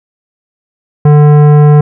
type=tone with tanh clipping; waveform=sine; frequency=148.3 Hz; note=D3; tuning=17 cents sharp; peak=-3 dBFS; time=1.05-1.81 s; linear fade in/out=5 ms; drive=15 dB; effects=none